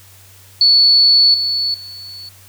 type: tone with level steps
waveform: sine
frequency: 4435 Hz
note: C#8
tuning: in tune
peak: -7 / -15 / -30 dBFS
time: 0.61-2.29 s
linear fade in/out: 2 ms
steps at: 1.34 / 1.74 s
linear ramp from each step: 2 ms
effects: added 96 Hz sine -45 dBFS peak until 2.48 s + white hiss -45 dBFS RMS until 2.48 s